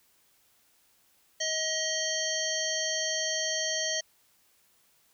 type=harmonic tone; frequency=632 Hz; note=D#5; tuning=27 cents sharp; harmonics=1 / 3 / 5 / 7 / 9 / 10; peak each=-35 / -35 / -35 / -35 / -35 / -35 dBFS; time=1.4-4.01 s; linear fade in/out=10 ms; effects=white hiss -66 dBFS RMS until 5.13 s